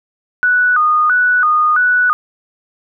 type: tone with vibrato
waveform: sine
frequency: 1348 Hz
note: E6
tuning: 38 cents sharp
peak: -9 dBFS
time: 0.43-2.13 s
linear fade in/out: 0 ms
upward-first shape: square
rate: 1.5 Hz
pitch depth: 160 cents each way
effects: none